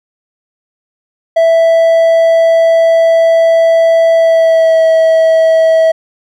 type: tone with pitch glide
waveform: triangle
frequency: 659.3 to 647.6 Hz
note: E5 to E5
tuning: 0 to -31 cents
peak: -3 dBFS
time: 1.36-5.92 s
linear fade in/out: 10 ms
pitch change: -31 cents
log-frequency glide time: 4.14-4.84 s
effects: none